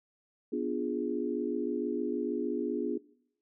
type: chord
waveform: sine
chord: B diminished seventh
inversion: none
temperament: equal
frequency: 246.9 / 293.7 / 349.2 / 415.3 Hz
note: B3 / D4 / F4 / Ab4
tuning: 0 / 0 / 0 / 0 cents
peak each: -35 / -35 / -35 / -35 dBFS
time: 0.52-2.98 s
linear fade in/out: 10 ms
effects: noise-tail reverb RT60 0.7 s tail -21 dB re dry